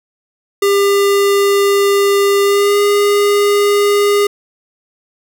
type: tone with pitch glide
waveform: square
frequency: 400.2 to 408.4 Hz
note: G4 to G#4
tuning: +36 to -29 cents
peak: -10 dBFS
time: 0.62-4.27 s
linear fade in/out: 5 ms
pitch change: +35 cents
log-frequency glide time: 2.43-2.79 s
effects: none